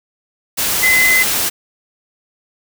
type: tone in noise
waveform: sine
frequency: 2037 Hz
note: C7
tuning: 47 cents flat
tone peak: -10 dBFS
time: 0.82-1.24 s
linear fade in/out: 20 ms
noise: white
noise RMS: -17 dBFS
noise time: 0.57-1.5 s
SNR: +4 dB
effects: none